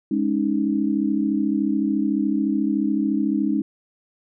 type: chord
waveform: sine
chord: Ab suspended fourth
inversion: none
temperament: equal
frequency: 207.7 / 277.2 / 311.1 Hz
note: Ab3 / Db4 / Eb4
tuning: 0 / 0 / 0 cents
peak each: -23 dBFS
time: 0.11-3.62 s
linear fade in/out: 5 ms
effects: none